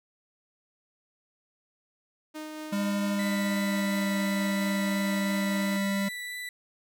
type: tone with tremolo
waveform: sawtooth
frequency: 308.5 Hz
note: D#4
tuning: 15 cents flat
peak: -32 dBFS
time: 2.34-5.78 s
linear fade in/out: 20 ms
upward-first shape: sine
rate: 4.4 Hz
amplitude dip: 25%
type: tone with pitch glide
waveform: square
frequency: 201.5 to 197.81 Hz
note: G3 to G3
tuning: +48 to +16 cents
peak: -27 dBFS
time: 2.72-6.09 s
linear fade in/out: 10 ms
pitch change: -32 cents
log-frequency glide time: 3.09-4.14 s
type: tone with vibrato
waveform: 35% pulse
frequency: 1975.5 Hz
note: B6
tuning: in tune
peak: -33 dBFS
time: 3.19-6.49 s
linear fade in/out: 2 ms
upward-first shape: triangle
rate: 2.9 Hz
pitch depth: 9 cents each way
effects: none